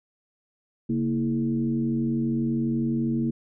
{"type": "tone with frequency modulation", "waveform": "sine", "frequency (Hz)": 231.8, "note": "A#3", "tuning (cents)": -10, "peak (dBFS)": -22, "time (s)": [0.89, 3.31], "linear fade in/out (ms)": 10, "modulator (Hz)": 92.2, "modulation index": 0.95, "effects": []}